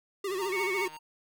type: tone with vibrato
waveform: square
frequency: 382.7 Hz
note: G4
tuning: 42 cents flat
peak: -31 dBFS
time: 0.24-0.88 s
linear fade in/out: 5 ms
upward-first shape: sine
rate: 14 Hz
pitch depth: 100 cents each way
type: click train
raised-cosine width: 0.3 ms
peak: -35 dBFS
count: 104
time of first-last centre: 0.3-0.965 s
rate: 155 Hz
type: tone with tremolo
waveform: square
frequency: 925 Hz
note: A#5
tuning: 14 cents flat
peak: -34 dBFS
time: 0.38-0.99 s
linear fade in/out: 50 ms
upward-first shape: sine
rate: 5.2 Hz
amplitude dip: 85%
type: tone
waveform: sine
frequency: 2217 Hz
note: C#7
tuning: in tune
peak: -31 dBFS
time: 0.52-0.86 s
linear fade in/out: 5 ms
effects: none